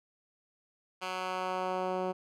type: tone with band-pass filter sweep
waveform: 10% pulse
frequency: 185 Hz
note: F#3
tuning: in tune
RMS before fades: -34 dBFS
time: 1.01-2.13 s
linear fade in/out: 20 ms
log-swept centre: 2200 to 410 Hz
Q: 0.73
effects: none